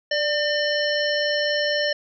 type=harmonic tone with a mistuned harmonic; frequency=602 Hz; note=D5; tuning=43 cents sharp; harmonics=1 / 3 / 5 / 7 / 9; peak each=-23 / -25 / -29 / -32 / -29 dBFS; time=0.11-1.93 s; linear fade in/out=5 ms; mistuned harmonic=1; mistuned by=-40 cents; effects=none